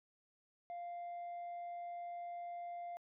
sine tone, 697 Hz, F5, 4 cents flat, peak -40 dBFS, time 0.7-2.97 s, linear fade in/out 0 ms, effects tanh soft clip ceiling -42 dBFS

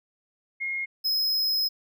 sine / square tone pair in turn, 2146 / 5113 Hz, C7 / D#8, +43 / +46 cents, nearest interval octave + minor third, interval 1503 cents, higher second, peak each -27 / -23 dBFS, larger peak second, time 0.6-0.86 / 1.04-1.69 s, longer second, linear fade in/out 20 ms, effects none

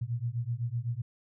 sine beating tone pair, 114.9 / 122.8 Hz, A#2 / B2, -25 / -9 cents, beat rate 7.9 Hz, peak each -33 / -33 dBFS, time 0.01-1.02 s, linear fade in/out 10 ms, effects none

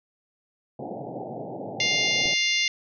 white band-pass noise, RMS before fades -35 dBFS, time 0.79-2.34 s, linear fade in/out 5 ms, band 110 to 820 Hz, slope 96 dB/octave
harmonic tone, 700 Hz, F5, 4 cents sharp, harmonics 3 / 4 / 5 / 6 / 7 / 8 / 9, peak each -25 / -27 / -29 / -31 / -32 / -33 / -34 dBFS, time 1.8-2.68 s, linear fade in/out 2 ms
click, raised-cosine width 2 ms, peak -21 dBFS, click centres 2.257 s
effects none

